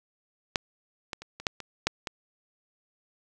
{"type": "clicks", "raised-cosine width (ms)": 0.2, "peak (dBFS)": [-7, -16, -25, -23, -8, -21, -6, -15], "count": 8, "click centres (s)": [0.558, 1.132, 1.22, 1.4, 1.468, 1.603, 1.87, 2.072], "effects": []}